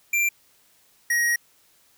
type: tone pair in turn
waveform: square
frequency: 2363 / 1890.5 Hz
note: D7 / A#6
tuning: +10 / +24 cents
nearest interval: major third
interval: 386 cents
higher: first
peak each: -20 dBFS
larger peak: neither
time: 0.13-0.29 / 1.1-1.36 s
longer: second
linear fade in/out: 5 ms
effects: white hiss -60 dBFS RMS until 1.97 s